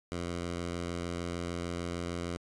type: tone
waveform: 10% pulse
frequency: 86.6 Hz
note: F2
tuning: 14 cents flat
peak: -26 dBFS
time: 0.12-2.37 s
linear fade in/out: 0 ms
effects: resampled to 22050 Hz